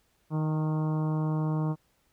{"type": "harmonic tone with a mistuned harmonic", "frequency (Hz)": 155.56, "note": "D#3", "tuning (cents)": 0, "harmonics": [1, 2, 3, 4, 5, 6, 7, 8, 9], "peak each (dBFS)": [-26, -34, -41, -43, -45, -43, -44, -51, -55], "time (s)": [0.3, 1.76], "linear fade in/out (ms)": 50, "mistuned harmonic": 6, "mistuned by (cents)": -26, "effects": ["pink hiss -70 dBFS RMS until 2.12 s"]}